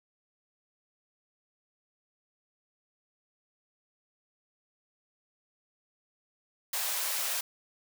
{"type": "high-pass noise", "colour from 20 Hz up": "white", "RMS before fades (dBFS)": -32, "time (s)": [6.73, 7.41], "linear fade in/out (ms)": 5, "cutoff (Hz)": 550, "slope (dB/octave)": 24, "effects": []}